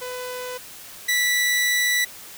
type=tone pair in turn; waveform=sawtooth; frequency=500 / 1965.6 Hz; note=B4 / B6; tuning=+21 / -9 cents; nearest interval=2 octaves; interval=2370 cents; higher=second; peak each=-26 / -15 dBFS; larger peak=second; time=0.01-0.58 / 1.08-2.05 s; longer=second; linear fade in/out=10 ms; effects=white hiss -41 dBFS RMS until 2.37 s